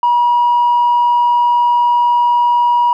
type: tone with tanh clipping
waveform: triangle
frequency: 962 Hz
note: B5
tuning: 46 cents flat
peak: -9 dBFS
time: 0.03-2.93 s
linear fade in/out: 2 ms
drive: 5 dB
effects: none